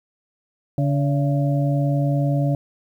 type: harmonic tone with a mistuned harmonic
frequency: 142.5 Hz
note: C#3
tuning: 48 cents sharp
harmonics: 1 / 2 / 4 / 5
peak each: -18 / -25 / -28 / -31 dBFS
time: 0.78-2.55 s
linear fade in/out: 2 ms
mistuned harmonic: 5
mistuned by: -80 cents
effects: 9-bit